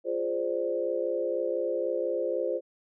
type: chord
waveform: sine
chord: D half-diminished seventh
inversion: first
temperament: equal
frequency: 349.2 / 415.3 / 523.3 / 587.3 Hz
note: F4 / Ab4 / C5 / D5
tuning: 0 / 0 / 0 / 0 cents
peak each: -33 / -34 / -29 / -35 dBFS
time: 0.04-2.61 s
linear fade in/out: 50 ms
effects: none